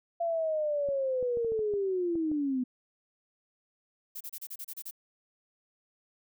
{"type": "linear sweep", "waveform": "sine", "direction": "down", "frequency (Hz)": [685, 246.7], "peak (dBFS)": -27, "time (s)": [0.2, 2.64], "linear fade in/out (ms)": 10}
{"type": "clicks", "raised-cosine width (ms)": 2, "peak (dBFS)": -31, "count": 9, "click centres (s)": [0.888, 1.227, 1.372, 1.447, 1.52, 1.592, 1.738, 2.155, 2.316]}
{"type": "noise bursts", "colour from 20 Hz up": "violet", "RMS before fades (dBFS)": -40, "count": 9, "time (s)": [4.15, 4.911], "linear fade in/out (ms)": 10, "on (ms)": 57, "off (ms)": 31}
{"effects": []}